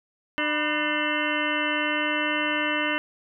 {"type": "harmonic tone with a mistuned harmonic", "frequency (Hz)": 300.1, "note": "D4", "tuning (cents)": 38, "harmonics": [1, 2, 3, 4, 5, 6, 7, 9, 10], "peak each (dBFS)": [-30, -32, -34, -34, -31, -31, -31, -31, -33], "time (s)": [0.38, 2.98], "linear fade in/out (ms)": 0, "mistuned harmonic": 3, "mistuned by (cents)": 140, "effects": []}